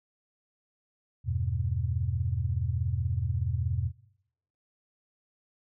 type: chord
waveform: sine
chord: E minor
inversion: none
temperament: just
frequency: 82.41 / 98.89 / 123.61 Hz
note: E2 / G2 / B2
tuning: 0 / +16 / +2 cents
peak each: -31 dBFS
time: 1.24-3.92 s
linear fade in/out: 50 ms
effects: noise-tail reverb RT60 0.8 s tail -23 dB re dry